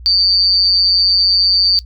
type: tone with amplitude modulation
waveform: sine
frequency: 4597 Hz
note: D8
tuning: 38 cents flat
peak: -6 dBFS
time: 0.06-1.79 s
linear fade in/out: 0 ms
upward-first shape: sine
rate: 185 Hz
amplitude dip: 70%
effects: noise-tail reverb RT60 0.1 s tail -19 dB re dry + added 60 Hz sine -31 dBFS peak until 1.85 s